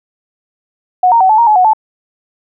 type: tone with pitch steps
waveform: sine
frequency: 732 / 927 / 755 / 866 / 935 / 852 / 734 / 871 Hz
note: F#5 / A#5 / F#5 / A5 / A#5 / G#5 / F#5 / A5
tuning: -19 / -10 / +35 / -28 / +5 / +44 / -14 / -18 cents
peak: -5 dBFS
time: 1.03-1.734 s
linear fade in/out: 5 ms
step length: 88 ms
effects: none